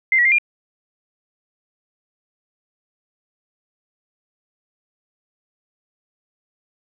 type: tone with pitch steps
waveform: sine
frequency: 2083 / 1929 / 2105 / 2402 Hz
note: C7 / B6 / C7 / D7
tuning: -8 / -41 / +10 / +38 cents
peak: -12 dBFS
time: 0.12-0.384 s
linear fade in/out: 2 ms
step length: 66 ms
effects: none